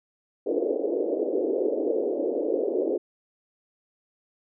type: band-pass noise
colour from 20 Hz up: white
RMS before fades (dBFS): -26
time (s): 0.46-2.98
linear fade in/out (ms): 10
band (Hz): 300 to 540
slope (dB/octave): 48
effects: none